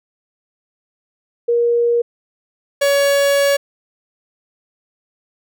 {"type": "tone pair in turn", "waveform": ["sine", "45% pulse"], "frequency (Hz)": [473.1, 562.6], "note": ["A#4", "C#5"], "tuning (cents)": [26, 26], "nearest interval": "minor third", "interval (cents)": 300, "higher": "second", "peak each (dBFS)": -12, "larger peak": "neither", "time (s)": [[1.48, 2.02], [2.81, 3.57]], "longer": "second", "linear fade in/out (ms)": 10, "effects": []}